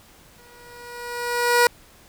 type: tone with exponential growth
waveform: 15% pulse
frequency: 481.7 Hz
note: B4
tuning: 43 cents flat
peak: -6 dBFS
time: 0.38-1.67 s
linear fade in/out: 2 ms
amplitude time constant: 280 ms
effects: pink hiss -51 dBFS RMS until 2.08 s